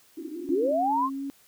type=band-pass noise; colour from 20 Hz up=white; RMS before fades=-36 dBFS; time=0.17-0.72 s; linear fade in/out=10 ms; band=270 to 350 Hz; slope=96 dB/octave
type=linear sweep; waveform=sine; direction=up; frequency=269.3 to 1100 Hz; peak=-22 dBFS; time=0.47-1.1 s; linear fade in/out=50 ms
type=tone with vibrato; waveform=sine; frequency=274 Hz; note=C#4; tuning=20 cents flat; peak=-30 dBFS; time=0.49-1.3 s; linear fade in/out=0 ms; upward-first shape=sine; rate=2.9 Hz; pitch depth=20 cents each way
effects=white hiss -59 dBFS RMS until 1.47 s